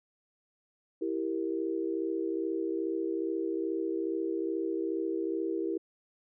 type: chord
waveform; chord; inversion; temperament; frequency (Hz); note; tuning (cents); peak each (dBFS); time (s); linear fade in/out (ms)
sine; E diminished; none; equal; 329.6 / 392 / 466.2; E4 / G4 / Bb4; 0 / 0 / 0; -32 / -34 / -37; 1.01-5.78; 10
effects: none